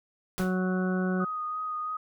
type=noise with exponential decay; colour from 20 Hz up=pink; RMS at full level=-33 dBFS; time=0.38-0.59 s; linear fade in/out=0 ms; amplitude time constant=44 ms
type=harmonic tone; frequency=185 Hz; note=F#3; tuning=in tune; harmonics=1 / 2 / 3 / 4 / 6 / 7 / 8; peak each=-26 / -33 / -38 / -41 / -43 / -43 / -37 dBFS; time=0.39-1.25 s; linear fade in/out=10 ms
type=tone with vibrato; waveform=sine; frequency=1244.5 Hz; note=D#6; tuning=in tune; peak=-30 dBFS; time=1.2-1.97 s; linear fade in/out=5 ms; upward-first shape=sine; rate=3 Hz; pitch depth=15 cents each way
effects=none